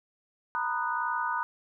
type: chord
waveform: sine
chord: B major seventh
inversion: third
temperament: just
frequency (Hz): 926 / 987.8 / 1234.7 / 1481.6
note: A#5 / B5 / D#6 / F#6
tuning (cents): -12 / 0 / -14 / +2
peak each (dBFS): -33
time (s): 0.55-1.43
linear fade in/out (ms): 0
effects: none